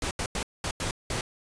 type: noise bursts at uneven times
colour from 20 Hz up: pink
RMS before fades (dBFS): -30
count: 6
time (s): 0.02-0.11 / 0.19-0.26 / 0.35-0.43 / 0.64-0.71 / 0.8-0.91 / 1.1-1.21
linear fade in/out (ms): 2
effects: resampled to 22050 Hz